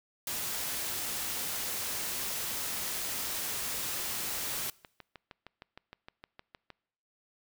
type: noise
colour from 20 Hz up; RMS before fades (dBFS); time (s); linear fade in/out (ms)
white; -35; 0.27-4.7; 2
type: click train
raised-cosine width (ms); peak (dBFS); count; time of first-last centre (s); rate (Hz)
0.3; -30; 17; 4.23-6.703; 6.47
effects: noise-tail reverb RT60 0.8 s tail -24 dB re dry